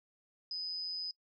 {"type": "tone with amplitude modulation", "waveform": "sine", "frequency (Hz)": 5010, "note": "D#8", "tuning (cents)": 11, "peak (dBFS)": -34, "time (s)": [0.51, 1.11], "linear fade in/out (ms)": 2, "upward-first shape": "sine", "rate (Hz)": 174, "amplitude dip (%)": 50, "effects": ["noise-tail reverb RT60 0.1 s tail -21 dB re dry"]}